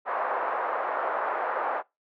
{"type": "band-pass noise", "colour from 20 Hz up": "pink", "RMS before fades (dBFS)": -29, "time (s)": [0.05, 1.83], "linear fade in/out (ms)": 50, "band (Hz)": [560, 1400], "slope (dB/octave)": 24, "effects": ["noise-tail reverb RT60 0.2 s tail -22 dB re dry"]}